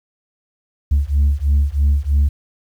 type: beating tone pair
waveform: sine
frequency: 69.8 / 72.9 Hz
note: C#2 / D2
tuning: +13 / -12 cents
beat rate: 3.1 Hz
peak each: -14 dBFS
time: 0.91-2.29 s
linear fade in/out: 10 ms
effects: tanh soft clip ceiling -9 dBFS + 8-bit

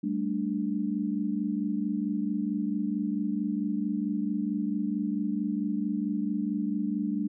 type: chord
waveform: sine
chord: G suspended second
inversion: none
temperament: just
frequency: 196 / 220.5 / 294 Hz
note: G3 / A3 / D4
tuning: 0 / +4 / +2 cents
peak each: -31 dBFS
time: 0.03-7.28 s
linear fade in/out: 10 ms
effects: none

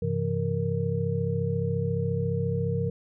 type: tone cluster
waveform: sine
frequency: 100.4 / 134.7 / 169.1 / 466 Hz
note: G2 / C#3 / E3 / A#4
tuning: +42 / -49 / +44 / -1 cents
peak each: -30 dBFS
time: 0.02-2.9 s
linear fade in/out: 5 ms
effects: none

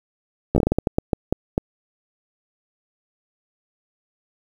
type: slowing click train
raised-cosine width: 2 ms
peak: -4 dBFS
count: 13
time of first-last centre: 0.55-1.579 s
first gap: 13 ms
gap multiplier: 1.31
effects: 7-bit

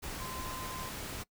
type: tone in noise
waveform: sine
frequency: 1034 Hz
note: C6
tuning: 21 cents flat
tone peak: -43 dBFS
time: 0.19-0.9 s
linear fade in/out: 20 ms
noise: pink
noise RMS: -41 dBFS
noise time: 0.02-1.24 s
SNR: -5 dB
effects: noise-tail reverb RT60 0.1 s tail -22 dB re dry

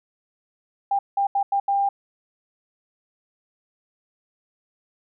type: tone bursts at uneven times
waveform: sine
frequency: 797 Hz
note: G5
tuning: 28 cents sharp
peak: -18 dBFS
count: 5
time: 0.91-0.99 / 1.17-1.27 / 1.35-1.43 / 1.52-1.6 / 1.68-1.89 s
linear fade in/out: 5 ms
effects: none

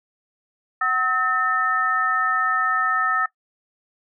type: tone cluster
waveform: sine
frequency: 750 / 1288 / 1804 Hz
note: F#5 / E6 / A6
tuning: +23 / -41 / +43 cents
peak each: -29 / -20 / -24 dBFS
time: 0.81-3.26 s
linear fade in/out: 5 ms
effects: noise-tail reverb RT60 0.1 s tail -20 dB re dry

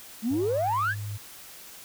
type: exponential sweep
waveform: sine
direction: up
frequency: 207.7 to 1773 Hz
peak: -22 dBFS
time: 0.22-0.95 s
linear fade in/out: 50 ms
type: tone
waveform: sine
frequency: 103.4 Hz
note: G#2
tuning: 7 cents flat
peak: -31 dBFS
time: 0.3-1.18 s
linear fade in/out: 20 ms
effects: tanh soft clip ceiling -20 dBFS + white hiss -46 dBFS RMS until 1.84 s

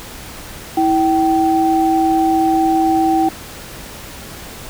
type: tone pair together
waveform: sine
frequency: 325.4 / 771.8 Hz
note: E4 / G5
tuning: -22 / -27 cents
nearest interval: octave + minor third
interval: 1495 cents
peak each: -14 dBFS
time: 0.77-3.29 s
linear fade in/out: 5 ms
effects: pink hiss -33 dBFS RMS until 4.69 s

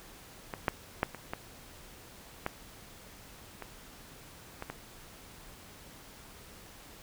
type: clicks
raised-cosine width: 0.5 ms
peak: -21 / -11 / -11 / -26 / -19 / -16 / -25 / -23 / -22 dBFS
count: 9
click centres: 0.538 / 0.682 / 1.031 / 1.147 / 1.335 / 2.464 / 3.623 / 4.624 / 4.7 s
effects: pink hiss -52 dBFS RMS until 7.02 s

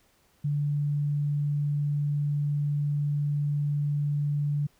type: tone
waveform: sine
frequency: 145.7 Hz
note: D3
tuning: 13 cents flat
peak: -24 dBFS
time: 0.44-4.67 s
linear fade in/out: 10 ms
effects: pink hiss -65 dBFS RMS until 4.79 s

